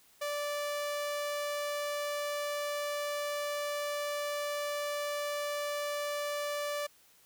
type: tone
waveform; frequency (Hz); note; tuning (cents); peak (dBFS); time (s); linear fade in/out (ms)
sawtooth; 584; D5; -10; -29; 0.21-6.87; 10
effects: white hiss -63 dBFS RMS until 7.25 s